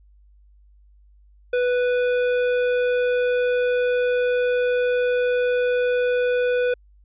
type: tone with hard clipping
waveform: sine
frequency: 493.9 Hz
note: B4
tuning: in tune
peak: -20 dBFS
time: 1.53-6.74 s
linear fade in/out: 5 ms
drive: 12 dB
effects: added 50 Hz sine -50 dBFS peak until 7.04 s + resampled to 8000 Hz